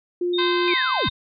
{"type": "tone", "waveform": "sine", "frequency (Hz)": 353.3, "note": "F4", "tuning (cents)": 20, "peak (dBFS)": -20, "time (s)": [0.21, 0.74], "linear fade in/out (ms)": 5}
{"type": "tone with tremolo", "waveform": "sine", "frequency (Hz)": 3685, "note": "A#7", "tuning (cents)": -21, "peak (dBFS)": -24, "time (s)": [0.33, 1.1], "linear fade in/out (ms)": 10, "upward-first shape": "sine", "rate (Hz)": 2.9, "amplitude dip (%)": 60}
{"type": "harmonic tone", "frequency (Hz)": 517, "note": "C5", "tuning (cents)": -21, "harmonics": [2, 3, 4, 5, 6, 7, 8, 9], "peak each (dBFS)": [-25, -29, -31, -33, -35, -36, -37, -38], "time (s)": [0.38, 1.09], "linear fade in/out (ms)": 10}
{"type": "linear sweep", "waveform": "sine", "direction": "down", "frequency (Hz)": [2528, 57.3], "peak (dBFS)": -23, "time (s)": [0.68, 1.09], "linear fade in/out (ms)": 0}
{"effects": []}